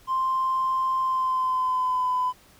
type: tone with pitch glide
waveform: triangle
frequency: 1046.5 to 1005.6 Hz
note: C6 to B5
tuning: 0 to +31 cents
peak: -18 dBFS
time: 0.07-2.33 s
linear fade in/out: 50 ms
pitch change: -69 cents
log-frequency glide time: 0.99-2.1 s
effects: tanh soft clip ceiling -19 dBFS + pink hiss -55 dBFS RMS until 2.59 s